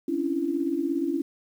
sine tone cluster, 270.2 / 287 / 335.9 Hz, C#4 / D4 / E4, -44 / -40 / +33 cents, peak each -31 / -28 / -27 dBFS, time 0.08-1.22 s, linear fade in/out 5 ms, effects 9-bit

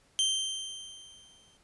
sawtooth tone with exponential decay, 3135 Hz, G7, 1 cent flat, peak -20 dBFS, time 0.19-1.57 s, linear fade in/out 0 ms, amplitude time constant 300 ms, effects pink hiss -65 dBFS RMS until 1.63 s + resampled to 24000 Hz

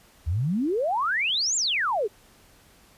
sine exponential two-way sweep, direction up then down, 73.1 to 7560 to 374 Hz, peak -22 dBFS, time 0.26-2.08 s, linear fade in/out 20 ms, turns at 1.56 s, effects pink hiss -56 dBFS RMS until 2.97 s + resampled to 32000 Hz

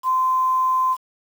sine tone with quantisation, 1033 Hz, C6, 22 cents flat, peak -16 dBFS, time 0.03-0.97 s, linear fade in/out 50 ms, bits 7, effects none

